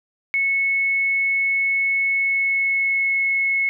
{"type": "tone with pitch glide", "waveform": "sine", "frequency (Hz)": [2200, 2187], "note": ["C#7", "C#7"], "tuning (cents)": [-14, -24], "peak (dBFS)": -17, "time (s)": [0.34, 3.69], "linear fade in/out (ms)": 0, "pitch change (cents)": -10, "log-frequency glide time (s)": [2.12, 3.17], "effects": []}